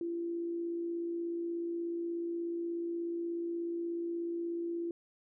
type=tone with amplitude modulation; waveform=sine; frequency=340 Hz; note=F4; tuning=46 cents flat; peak=-32 dBFS; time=0.01-4.91 s; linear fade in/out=2 ms; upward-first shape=sine; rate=56.6 Hz; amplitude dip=30%; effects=none